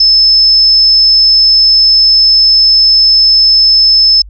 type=tone; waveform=sine; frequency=5240 Hz; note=E8; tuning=11 cents flat; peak=-3 dBFS; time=0-4.22 s; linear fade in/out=5 ms; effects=added 50 Hz sine -28 dBFS peak until 4.29 s